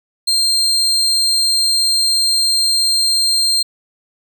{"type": "tone", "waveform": "35% pulse", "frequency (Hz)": 4181, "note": "C8", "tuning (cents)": -2, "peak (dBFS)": -11, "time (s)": [0.27, 3.63], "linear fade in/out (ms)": 10, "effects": []}